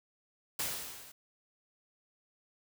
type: noise with level ramp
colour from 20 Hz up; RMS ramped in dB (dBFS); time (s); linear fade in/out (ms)
white; -33 to -54; 0.59-1.12; 5
effects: none